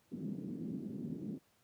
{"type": "band-pass noise", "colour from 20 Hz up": "pink", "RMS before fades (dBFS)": -42, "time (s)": [0.11, 1.39], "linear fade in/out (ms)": 20, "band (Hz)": [170, 290], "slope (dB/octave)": 24, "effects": ["pink hiss -72 dBFS RMS until 1.63 s", "high-pass 80 Hz 12 dB/octave"]}